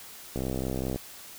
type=click train; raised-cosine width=2 ms; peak=-18 dBFS; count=40; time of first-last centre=0.36-0.96 s; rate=65 Hz; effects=white hiss -46 dBFS RMS until 1.38 s